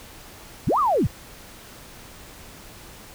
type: linear two-way sweep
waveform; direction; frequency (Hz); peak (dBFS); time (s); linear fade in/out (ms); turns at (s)
sine; up then down; 56.1 to 1272 to 56.1; -17; 0.67-1.07; 5; 0.79
effects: pink hiss -44 dBFS RMS until 3.14 s